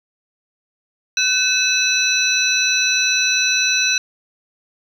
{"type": "tone cluster", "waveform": "sine", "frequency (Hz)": [1517, 2595, 3986, 5890], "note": ["F#6", "E7", "B7", "F#8"], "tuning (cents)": [43, -28, 15, -9], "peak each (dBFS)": [-23, -19, -19, -21], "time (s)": [1.17, 3.98], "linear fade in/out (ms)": 2, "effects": ["7-bit"]}